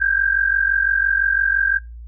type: tone pair together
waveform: sine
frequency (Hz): 1568 / 1613.9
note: G6 / G6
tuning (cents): 0 / +50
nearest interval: unison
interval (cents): 50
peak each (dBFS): -18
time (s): 0-1.79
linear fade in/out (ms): 20
effects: noise-tail reverb RT60 0.2 s tail -19 dB re dry + added 58 Hz sine -33 dBFS peak until 2.07 s